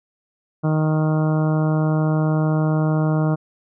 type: harmonic tone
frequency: 155.56 Hz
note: D#3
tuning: in tune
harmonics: 1 / 2 / 3 / 4 / 5 / 6 / 7 / 8 / 9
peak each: -17 / -24 / -30 / -28 / -33 / -37 / -35 / -37 / -37 dBFS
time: 0.63-3.36 s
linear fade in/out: 20 ms
effects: none